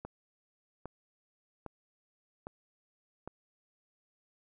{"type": "click train", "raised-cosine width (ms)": 1, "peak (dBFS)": -27, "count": 5, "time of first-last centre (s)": [0.05, 3.276], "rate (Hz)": 1.24, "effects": []}